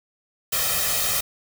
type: noise with comb filter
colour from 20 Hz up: white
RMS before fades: -23 dBFS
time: 0.52-1.21 s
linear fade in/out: 10 ms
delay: 1.6 ms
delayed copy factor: +1
effects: none